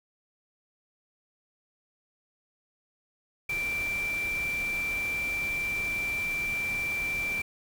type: tone in noise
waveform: sine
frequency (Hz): 2349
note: D7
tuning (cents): 0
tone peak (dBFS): -28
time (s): 3.49-7.42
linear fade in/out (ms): 5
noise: pink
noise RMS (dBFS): -41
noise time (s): 3.49-7.42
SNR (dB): +10
effects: none